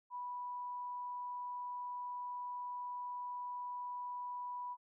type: tone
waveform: sine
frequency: 984 Hz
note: B5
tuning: 7 cents flat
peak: -40 dBFS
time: 0.1-4.77 s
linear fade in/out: 50 ms
effects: none